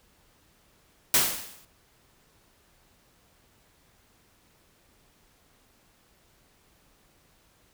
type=noise with exponential decay; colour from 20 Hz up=white; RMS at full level=-18 dBFS; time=1.14-1.65 s; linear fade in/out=1 ms; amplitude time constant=110 ms; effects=pink hiss -63 dBFS RMS until 7.73 s